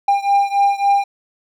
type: beating tone pair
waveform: triangle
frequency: 799 / 802.6 Hz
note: G5 / G5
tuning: +33 / +41 cents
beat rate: 3.6 Hz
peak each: -13 / -15 dBFS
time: 0.08-1.04 s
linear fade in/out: 5 ms
effects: none